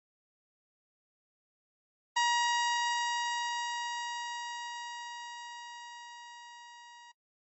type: tone with level ramp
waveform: sawtooth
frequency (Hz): 952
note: A#5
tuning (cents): +36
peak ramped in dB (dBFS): -21 to -47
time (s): 2.16-7.12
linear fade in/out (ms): 10
effects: noise-tail reverb RT60 0.1 s tail -22 dB re dry + MP3 32 kbps